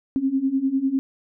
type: beating tone pair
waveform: sine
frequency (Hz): 262.6 / 272.6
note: C4 / C#4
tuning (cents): +6 / -29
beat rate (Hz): 10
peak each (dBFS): -24 / -21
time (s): 0.16-0.99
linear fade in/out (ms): 0
effects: none